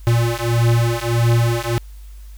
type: beating tone pair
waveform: square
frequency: 116.54 / 118.14 Hz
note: A#2 / A#2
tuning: 0 / +24 cents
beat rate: 1.6 Hz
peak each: -18 dBFS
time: 0.07-1.78 s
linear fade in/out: 0 ms
effects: added 50 Hz sine -34 dBFS peak until 2.37 s + white hiss -53 dBFS RMS until 2.37 s